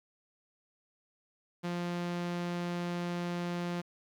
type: tone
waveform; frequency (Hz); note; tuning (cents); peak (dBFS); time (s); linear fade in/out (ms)
sawtooth; 174.61; F3; 0; -29; 1.63-3.82; 20
effects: low-pass 5000 Hz 12 dB/octave + 10-bit